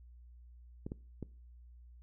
clicks, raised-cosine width 3 ms, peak -27 dBFS, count 3, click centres 0.865 / 0.919 / 1.227 s, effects noise-tail reverb RT60 0.4 s tail -22 dB re dry + added 60 Hz sine -53 dBFS peak until 2.02 s

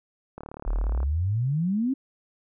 click train, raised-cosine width 1 ms, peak -24 dBFS, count 25, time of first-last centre 0.38-1.03 s, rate 36.9 Hz
sine exponential sweep, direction up, 36.71 to 277.2 Hz, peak -22 dBFS, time 0.66-1.94 s, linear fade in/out 10 ms
effects none

